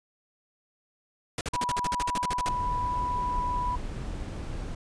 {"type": "noise bursts", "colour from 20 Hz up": "pink", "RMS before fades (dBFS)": -31, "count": 15, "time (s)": [1.38, 2.488], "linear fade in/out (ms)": 2, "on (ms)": 30, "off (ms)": 47}
{"type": "tone with pitch glide", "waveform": "sine", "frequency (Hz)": [981, 987.3], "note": ["B5", "B5"], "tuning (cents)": [-12, -1], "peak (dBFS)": -27, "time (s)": [1.53, 3.76], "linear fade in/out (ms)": 10, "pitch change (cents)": 11, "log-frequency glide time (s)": [2.04, 2.27]}
{"type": "noise", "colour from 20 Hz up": "brown", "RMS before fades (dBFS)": -34, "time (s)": [2.47, 4.75], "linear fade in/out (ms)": 5}
{"effects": ["resampled to 22050 Hz"]}